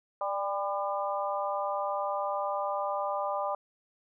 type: harmonic tone with a mistuned harmonic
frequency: 200 Hz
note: G3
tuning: 35 cents sharp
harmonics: 3 / 4 / 5 / 6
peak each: -33 / -34 / -35 / -36 dBFS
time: 0.21-3.55 s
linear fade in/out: 2 ms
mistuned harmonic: 3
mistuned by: -26 cents
effects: none